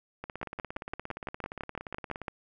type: two click trains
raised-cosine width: 0.5 ms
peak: -23 / -19 dBFS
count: 35 / 12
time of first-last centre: 0.24-2.217 / 0.43-2.282 s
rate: 17.2 / 5.94 Hz
effects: none

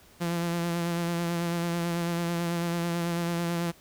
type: tone with vibrato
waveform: sawtooth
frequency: 170.8 Hz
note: F3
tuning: 38 cents flat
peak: -23 dBFS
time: 0.2-3.72 s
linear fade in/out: 20 ms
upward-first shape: sine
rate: 9.1 Hz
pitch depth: 25 cents each way
effects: pink hiss -56 dBFS RMS until 3.8 s

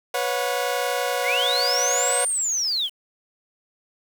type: chord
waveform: sawtooth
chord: B suspended second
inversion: none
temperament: equal with one note detuned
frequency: 493.9 / 554.4 / 725.2 Hz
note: B4 / C#5 / F#5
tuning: 0 / 0 / -35 cents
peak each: -23 dBFS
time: 0.14-2.25 s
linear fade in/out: 5 ms
type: linear two-way sweep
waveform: sine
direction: up then down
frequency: 1864.7 to 8970 to 2888 Hz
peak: -21 dBFS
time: 1.23-2.9 s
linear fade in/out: 50 ms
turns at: 2.27 s
effects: 7-bit

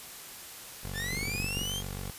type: tone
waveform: 15% pulse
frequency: 47.39 Hz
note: F#1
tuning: 42 cents sharp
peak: -30 dBFS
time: 0.83-2.11 s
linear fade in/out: 10 ms
type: linear sweep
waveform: sawtooth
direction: up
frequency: 1708 to 3260 Hz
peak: -30 dBFS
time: 0.93-1.83 s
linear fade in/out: 50 ms
type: clicks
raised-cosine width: 3 ms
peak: -24 dBFS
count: 9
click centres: 1.133 / 1.175 / 1.229 / 1.283 / 1.35 / 1.401 / 1.444 / 1.571 / 1.617 s
effects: white hiss -45 dBFS RMS until 2.18 s + resampled to 32000 Hz

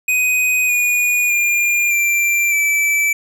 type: tone with pitch steps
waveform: square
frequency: 2500 / 2453 / 2406 / 2361 / 2316 Hz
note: D#7 / D#7 / D7 / D7 / D7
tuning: +8 / -25 / +41 / +9 / -25 cents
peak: -14 dBFS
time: 0.08-3.13 s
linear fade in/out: 5 ms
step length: 610 ms
effects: none

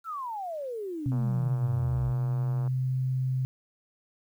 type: exponential sweep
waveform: sine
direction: down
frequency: 1387 to 53.8 Hz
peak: -32 dBFS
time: 0.04-2.14 s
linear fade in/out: 50 ms
type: tone with pitch glide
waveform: sine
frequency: 127.4 to 129.78 Hz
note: C3 to C3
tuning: -46 to -14 cents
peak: -25 dBFS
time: 1.06-3.45 s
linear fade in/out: 0 ms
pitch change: +32 cents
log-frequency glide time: 2.03-2.99 s
type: click train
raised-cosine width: 1 ms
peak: -30 dBFS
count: 183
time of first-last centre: 1.12-2.676 s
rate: 117 Hz
effects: 10-bit

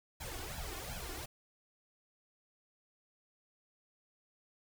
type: noise with flanger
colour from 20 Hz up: pink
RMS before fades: -43 dBFS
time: 0.2-1.26 s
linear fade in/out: 10 ms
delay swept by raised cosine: 1.2 to 2.8 ms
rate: 2.7 Hz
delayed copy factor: +0.95
effects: none

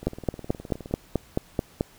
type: two click trains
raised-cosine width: 2 ms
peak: -9 / -24 dBFS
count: 9 / 18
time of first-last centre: 0.07-1.809 / 0.03-0.911 s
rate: 4.6 / 19.3 Hz
effects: pink hiss -54 dBFS RMS until 1.98 s

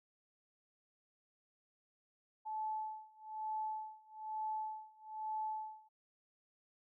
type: tone with tremolo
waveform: sine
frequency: 867 Hz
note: A5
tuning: 26 cents flat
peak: -36 dBFS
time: 2.45-5.89 s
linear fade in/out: 20 ms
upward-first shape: sine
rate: 1.1 Hz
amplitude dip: 95%
effects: none

